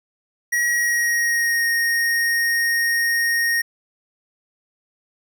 square tone with pitch glide, 1908 to 1860.1 Hz, A#6 to A#6, +40 to -4 cents, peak -18 dBFS, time 0.52-3.62 s, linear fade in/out 10 ms, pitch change -44 cents, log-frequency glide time 0.67-1.66 s, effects none

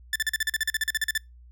sawtooth tone bursts, 1760 Hz, A6, in tune, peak -19 dBFS, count 16, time 0.13-1.177 s, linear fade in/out 2 ms, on 27 ms, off 41 ms, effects noise-tail reverb RT60 0.2 s tail -26 dB re dry + added 60 Hz sine -47 dBFS peak until 1.51 s

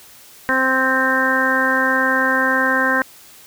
harmonic tone, 261.6 Hz, C4, in tune, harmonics 1 / 2 / 3 / 4 / 5 / 6 / 7, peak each -23 / -23 / -28 / -22 / -28 / -18 / -21 dBFS, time 0.49-3.02 s, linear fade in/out 0 ms, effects white hiss -44 dBFS RMS until 3.46 s

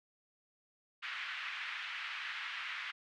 white band-pass noise, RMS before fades -42 dBFS, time 1.02-2.92 s, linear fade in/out 20 ms, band 1300 to 2800 Hz, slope 24 dB/octave, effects none

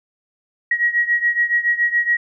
sine beating tone pair, 1900 / 1907.1 Hz, A#6 / A#6, +33 / +39 cents, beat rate 7.1 Hz, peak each -17 / -20 dBFS, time 0.71-2.17 s, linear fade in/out 5 ms, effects none

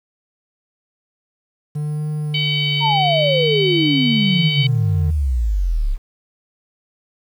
triangle tone with vibrato, 148.9 Hz, D3, 24 cents sharp, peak -18 dBFS, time 1.75-5.11 s, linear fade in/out 10 ms, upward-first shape triangle, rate 0.72 Hz, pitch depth 40 cents each way
harmonic tone, 758 Hz, F#5, 42 cents sharp, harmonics 3 / 4 / 5 / 6, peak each -24 / -20 / -29 / -31 dBFS, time 2.34-4.67 s, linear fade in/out 5 ms
sine exponential sweep, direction down, 950 to 31.41 Hz, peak -15 dBFS, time 2.8-5.98 s, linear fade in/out 50 ms
effects 8-bit

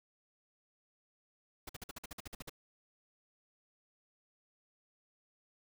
pink noise bursts, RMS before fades -45 dBFS, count 12, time 1.67-2.496 s, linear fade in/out 5 ms, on 23 ms, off 50 ms, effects none

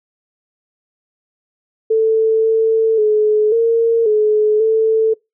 sine tone with pitch steps, 443.1 / 445.8 / 426.2 / 459.1 / 426.2 / 442.6 Hz, A4 / A4 / G#4 / A#4 / G#4 / A4, +12 / +23 / +45 / -26 / +45 / +10 cents, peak -10 dBFS, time 1.9-5.14 s, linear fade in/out 10 ms, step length 540 ms, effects noise-tail reverb RT60 0.2 s tail -24 dB re dry

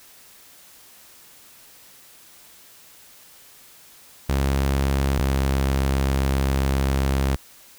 sawtooth tone pair in turn, 68.3 / 67.52 Hz, C#2 / C#2, -25 / -45 cents, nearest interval unison, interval 20 cents, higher first, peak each -15 dBFS, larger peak neither, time 4.29-5.19 / 5.19-7.36 s, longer second, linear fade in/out 5 ms, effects white hiss -49 dBFS RMS until 7.78 s

